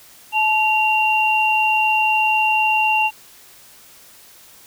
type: tone pair together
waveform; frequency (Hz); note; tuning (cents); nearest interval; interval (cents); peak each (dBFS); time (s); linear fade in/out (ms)
sine; 866 / 2762; A5 / F7; -28 / -20; octave + minor sixth; 2008; -17; 0.32-3.11; 50
effects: white hiss -46 dBFS RMS until 4.66 s